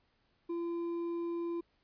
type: tone with hard clipping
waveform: sine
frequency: 340.3 Hz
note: F4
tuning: 45 cents flat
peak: -35 dBFS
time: 0.49-1.61 s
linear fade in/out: 10 ms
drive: 4 dB
effects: pink hiss -74 dBFS RMS until 1.83 s + resampled to 11025 Hz